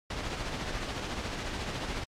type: noise with tremolo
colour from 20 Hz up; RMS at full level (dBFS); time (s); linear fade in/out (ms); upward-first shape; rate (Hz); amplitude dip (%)
pink; -33; 0.1-2.04; 5; triangle; 14; 45
effects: low-pass 5000 Hz 12 dB/octave + AAC 64 kbps